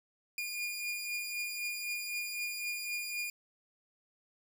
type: beating tone pair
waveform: sawtooth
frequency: 2423 / 2426.9 Hz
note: D#7 / D#7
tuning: -47 / -44 cents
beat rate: 3.9 Hz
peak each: -40 / -33 dBFS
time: 0.38-3.3 s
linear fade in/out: 2 ms
effects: none

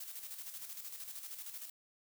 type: noise with tremolo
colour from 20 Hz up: blue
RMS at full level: -45 dBFS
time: 0-1.7 s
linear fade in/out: 5 ms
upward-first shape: square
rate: 13 Hz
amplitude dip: 50%
effects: none

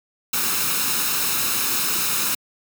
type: noise with comb filter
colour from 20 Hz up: white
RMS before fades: -22 dBFS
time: 0.33-2.35 s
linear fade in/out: 5 ms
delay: 0.76 ms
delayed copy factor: +0.55
effects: high-pass 150 Hz 12 dB/octave

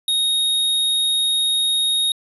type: tone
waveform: square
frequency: 3737 Hz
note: A#7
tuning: 4 cents sharp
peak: -17 dBFS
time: 0.08-2.12 s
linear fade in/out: 2 ms
effects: resampled to 32000 Hz

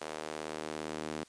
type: tone with high-pass filter sweep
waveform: sawtooth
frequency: 77.5 Hz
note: D#2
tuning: 6 cents flat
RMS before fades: -40 dBFS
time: 0.01-1.24 s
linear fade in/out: 5 ms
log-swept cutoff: 510 to 280 Hz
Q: 1.2
effects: white hiss -61 dBFS RMS until 1.28 s + resampled to 22050 Hz

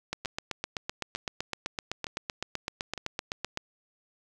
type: two click trains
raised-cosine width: 0.2 ms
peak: -14 / -19 dBFS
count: 28 / 4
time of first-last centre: 0.13-3.574 / 0.25-2.977 s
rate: 7.84 / 1.1 Hz
effects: none

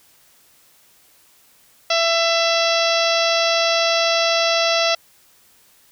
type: harmonic tone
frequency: 668 Hz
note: E5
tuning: 23 cents sharp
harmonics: 1 / 2 / 3 / 4 / 5 / 6 / 7 / 8 / 9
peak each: -19 / -24 / -27 / -24 / -25 / -26 / -27 / -26 / -31 dBFS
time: 1.9-4.95 s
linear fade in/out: 5 ms
effects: white hiss -54 dBFS RMS until 5.91 s

